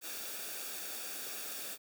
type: noise with comb filter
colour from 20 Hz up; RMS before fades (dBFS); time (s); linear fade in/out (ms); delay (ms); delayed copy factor
white; -42; 0.01-1.78; 50; 0.98; -0.55
effects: high-pass 200 Hz 12 dB/octave